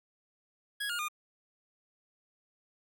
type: tone with pitch steps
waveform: 25% pulse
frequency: 1661.2 / 1421.3 / 1216.1 Hz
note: G#6 / F6 / D#6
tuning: 0 / +30 / -40 cents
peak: -29 dBFS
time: 0.8-1.085 s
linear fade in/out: 10 ms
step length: 95 ms
effects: none